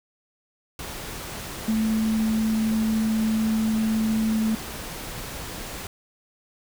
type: tone in noise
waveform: sine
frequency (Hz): 220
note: A3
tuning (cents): 0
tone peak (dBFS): -20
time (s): 1.68-4.55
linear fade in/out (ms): 2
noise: pink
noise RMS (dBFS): -35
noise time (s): 0.79-5.87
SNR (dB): +12
effects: none